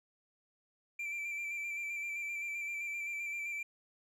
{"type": "tone with vibrato", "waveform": "triangle", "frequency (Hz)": 2349, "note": "D7", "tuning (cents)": 0, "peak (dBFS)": -35, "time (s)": [0.99, 3.63], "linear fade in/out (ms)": 5, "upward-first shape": "square", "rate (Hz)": 7.7, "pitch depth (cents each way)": 23, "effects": []}